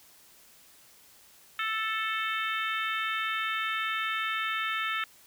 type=harmonic tone with a mistuned harmonic; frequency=440 Hz; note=A4; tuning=in tune; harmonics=3 / 4 / 5 / 6 / 7 / 8; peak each=-32 / -34 / -36 / -38 / -39 / -40 dBFS; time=1.59-5.04 s; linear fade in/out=2 ms; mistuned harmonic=8; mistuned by=+51 cents; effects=white hiss -57 dBFS RMS until 5.26 s